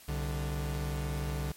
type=tone pair together; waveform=45% pulse; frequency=64.8 / 146.83 Hz; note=C2 / D3; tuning=-16 / 0 cents; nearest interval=octave + major second; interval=1416 cents; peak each=-34 / -35 dBFS; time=0.08-1.52 s; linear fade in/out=5 ms; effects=white hiss -54 dBFS RMS until 1.56 s + MP3 64 kbps